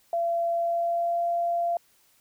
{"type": "tone with pitch glide", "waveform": "sine", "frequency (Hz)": [680, 687.5], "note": ["F5", "F5"], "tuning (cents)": [-46, -27], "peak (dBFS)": -23, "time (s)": [0.13, 1.77], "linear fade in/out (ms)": 2, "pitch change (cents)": 19, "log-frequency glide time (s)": [0.55, 1.22], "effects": ["white hiss -63 dBFS RMS until 2.2 s"]}